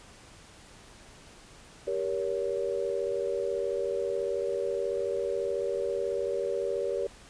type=chord; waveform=sine; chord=G diminished; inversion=none; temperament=just; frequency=392 / 470.4 / 564.5 Hz; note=G4 / Bb4 / Db5; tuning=0 / +16 / +31 cents; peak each=-32 dBFS; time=1.87-7.07 s; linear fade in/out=5 ms; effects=pink hiss -52 dBFS RMS until 7.29 s + resampled to 22050 Hz